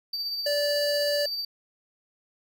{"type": "tone with tremolo", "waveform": "triangle", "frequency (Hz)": 4631, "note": "D8", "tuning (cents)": -25, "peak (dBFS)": -26, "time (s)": [0.13, 1.45], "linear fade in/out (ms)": 5, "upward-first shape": "sine", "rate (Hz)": 16, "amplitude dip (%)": 35}
{"type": "tone", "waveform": "square", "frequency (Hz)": 582, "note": "D5", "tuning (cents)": -16, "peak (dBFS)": -25, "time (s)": [0.46, 1.26], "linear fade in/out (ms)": 5}
{"effects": []}